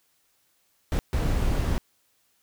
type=noise bursts at uneven times; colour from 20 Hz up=brown; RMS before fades=-24 dBFS; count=2; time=0.92-0.99 / 1.13-1.78 s; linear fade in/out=0 ms; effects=white hiss -68 dBFS RMS until 2.42 s